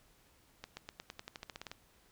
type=accelerating click train; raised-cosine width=0.2 ms; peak=-26 dBFS; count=14; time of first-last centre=0.64-1.715 s; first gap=130 ms; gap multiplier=0.92; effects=pink hiss -67 dBFS RMS until 2.11 s